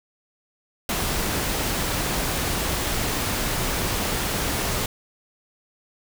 pink noise, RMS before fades -25 dBFS, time 0.89-4.86 s, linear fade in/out 2 ms, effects none

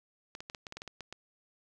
clicks, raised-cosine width 0.2 ms, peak -25 dBFS, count 11, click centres 0.351 / 0.405 / 0.499 / 0.548 / 0.668 / 0.724 / 0.77 / 0.819 / 0.877 / 1.007 / 1.126 s, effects none

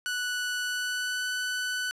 sawtooth tone with pitch glide, 1480 to 1495.5 Hz, F#6 to F#6, 0 to +18 cents, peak -25 dBFS, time 0.06-1.91 s, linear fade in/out 0 ms, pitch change +18 cents, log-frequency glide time 0.62-1.25 s, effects low-pass 11000 Hz 12 dB/octave + 11-bit

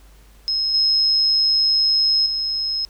sine tone with level steps, 5150 Hz, E8, 41 cents flat, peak -18 / -14 / -20 dBFS, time 0.48-2.85 s, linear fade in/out 0 ms, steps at 0.74 / 2.26 s, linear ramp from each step 2 ms, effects added 50 Hz sine -46 dBFS peak until 2.89 s + pink hiss -54 dBFS RMS until 2.89 s

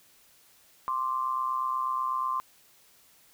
sine tone pair together, 1046.5 / 1174.7 Hz, C6 / D6, 0 / 0 cents, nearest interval major second, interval 200 cents, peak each -28 / -32 dBFS, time 0.88-2.4 s, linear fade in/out 0 ms, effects white hiss -60 dBFS RMS until 3.33 s

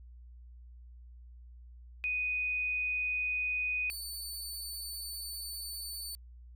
sine / 20% pulse tone pair in turn, 2489 / 4505 Hz, D#7 / C#8, 0 / +27 cents, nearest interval minor seventh, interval 1027 cents, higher second, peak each -30 / -33 dBFS, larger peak first, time 2.04-3.9 / 3.9-6.15 s, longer second, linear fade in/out 0 ms, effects added 60 Hz sine -49 dBFS peak until 6.55 s

